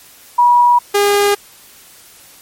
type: tone pair in turn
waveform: sine / sawtooth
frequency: 967 / 406.6 Hz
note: B5 / G#4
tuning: -37 / -37 cents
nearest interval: octave + minor third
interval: 1500 cents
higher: first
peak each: -6 dBFS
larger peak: neither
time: 0.38-0.79 / 0.94-1.35 s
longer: neither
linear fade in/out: 10 ms
effects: white hiss -42 dBFS RMS until 2.41 s + MP3 64 kbps